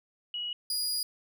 sine / sawtooth tone pair in turn, 2913 / 4887 Hz, F#7 / D#8, -28 / -32 cents, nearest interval major sixth, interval 896 cents, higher second, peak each -32 / -26 dBFS, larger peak second, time 0.34-0.53 / 0.7-1.03 s, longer second, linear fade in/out 2 ms, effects none

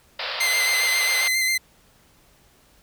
white band-pass noise, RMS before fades -29 dBFS, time 0.19-1.28 s, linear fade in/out 5 ms, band 460 to 4900 Hz, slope 96 dB/octave
sawtooth tone with vibrato, 2067 Hz, C7, 22 cents flat, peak -16 dBFS, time 0.4-1.58 s, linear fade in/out 10 ms, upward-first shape square, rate 7.4 Hz, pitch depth 22 cents each way
effects pink hiss -57 dBFS RMS until 2.82 s

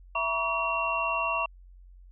sine tone cluster, 662 / 955 / 1134 / 2737 Hz, E5 / A#5 / C#6 / F7, +7 / +42 / +39 / -36 cents, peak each -33 / -32 / -30 / -30 dBFS, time 0.15-1.46 s, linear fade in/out 5 ms, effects added 45 Hz sine -48 dBFS peak until 2.11 s

